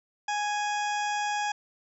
harmonic tone with a mistuned harmonic, 830.6 Hz, G#5, in tune, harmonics 1 / 2 / 3 / 4 / 6 / 7 / 8 / 9, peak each -28 / -34 / -38 / -40 / -44 / -45 / -46 / -47 dBFS, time 0.28-1.52 s, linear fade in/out 5 ms, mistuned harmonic 9, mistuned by -39 cents, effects none

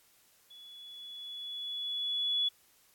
sine tone with level ramp, 3405 Hz, G#7, 42 cents sharp, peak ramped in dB -50 to -26 dBFS, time 0.5-2.49 s, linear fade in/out 10 ms, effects white hiss -65 dBFS RMS until 2.94 s + AAC 64 kbps

